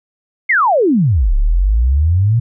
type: exponential two-way sweep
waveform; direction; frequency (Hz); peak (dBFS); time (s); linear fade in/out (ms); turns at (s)
sine; down then up; 2229 to 33.44 to 121.4; -9; 0.49-2.4; 10; 1.35
effects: none